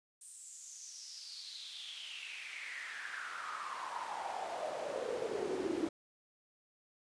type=noise with high-pass filter sweep; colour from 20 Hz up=brown; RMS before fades=-42 dBFS; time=0.21-5.89 s; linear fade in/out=5 ms; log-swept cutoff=8900 to 310 Hz; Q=5.8; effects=resampled to 22050 Hz